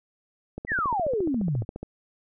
click train, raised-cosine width 2 ms, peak -21 dBFS, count 19, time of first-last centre 0.58-1.83 s, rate 14.4 Hz
sine exponential sweep, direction down, 2031 to 98 Hz, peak -23 dBFS, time 0.67-1.65 s, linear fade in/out 50 ms
effects none

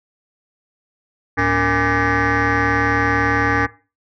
sine tone with frequency modulation, 998 Hz, B5, 18 cents sharp, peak -12 dBFS, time 1.37-3.67 s, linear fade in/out 20 ms, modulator 178 Hz, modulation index 5.3, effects noise-tail reverb RT60 0.3 s tail -18 dB re dry + tanh soft clip ceiling -12 dBFS

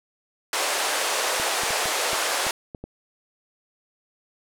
pink band-pass noise, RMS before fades -25 dBFS, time 0.53-2.51 s, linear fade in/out 2 ms, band 470 to 11000 Hz, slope 24 dB/octave
clicks, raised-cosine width 2 ms, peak -22 dBFS, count 8, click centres 1.399 / 1.635 / 1.706 / 1.857 / 2.132 / 2.467 / 2.748 / 2.84 s
effects none

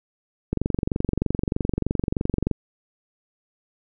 click train, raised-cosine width 3 ms, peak -9 dBFS, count 47, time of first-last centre 0.53-2.513 s, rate 23.2 Hz, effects none

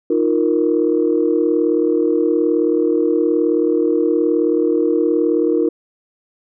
sine chord, Eb suspended second, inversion none, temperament just, 311.1 / 350 / 466.7 Hz, Eb4 / F4 / Bb4, 0 / +4 / +2 cents, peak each -17 dBFS, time 0.1-5.69 s, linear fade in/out 5 ms, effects tanh soft clip ceiling -4 dBFS

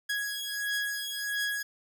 sawtooth beating tone pair, 1661.2 / 1662.7 Hz, G#6 / G#6, 0 / +2 cents, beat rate 1.5 Hz, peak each -30 / -30 dBFS, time 0.09-1.63 s, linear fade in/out 10 ms, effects none

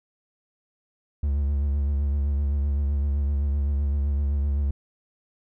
triangle tone with vibrato, 71 Hz, C#2, 42 cents sharp, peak -19 dBFS, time 1.23-4.71 s, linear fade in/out 5 ms, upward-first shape triangle, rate 7.8 Hz, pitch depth 58 cents each way, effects none

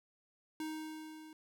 square tone with level ramp, 312.5 Hz, D#4, 8 cents sharp, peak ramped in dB -38 to -52 dBFS, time 0.6-1.33 s, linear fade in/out 2 ms, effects none

